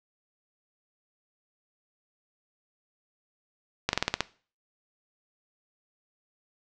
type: slowing click train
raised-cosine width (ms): 0.2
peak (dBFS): -6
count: 7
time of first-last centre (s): 3.89-4.206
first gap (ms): 41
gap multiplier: 1.1
effects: noise-tail reverb RT60 0.4 s tail -19 dB re dry + low-pass 7000 Hz 12 dB/octave